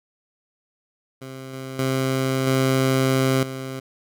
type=tone with level steps; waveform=15% pulse; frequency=132.2 Hz; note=C3; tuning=18 cents sharp; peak=-28 / -25 / -14 / -11 / -23 dBFS; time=1.21-3.8 s; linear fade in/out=10 ms; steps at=1.53 / 1.79 / 2.47 / 3.43 s; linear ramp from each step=2 ms; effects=none